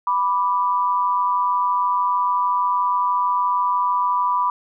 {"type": "tone pair together", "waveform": "sine", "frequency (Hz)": [987.7, 1174], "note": ["B5", "D6"], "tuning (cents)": [0, -1], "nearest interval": "minor third", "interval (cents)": 299, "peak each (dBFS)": [-18, -22], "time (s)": [0.07, 4.5], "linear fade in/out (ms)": 2, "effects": []}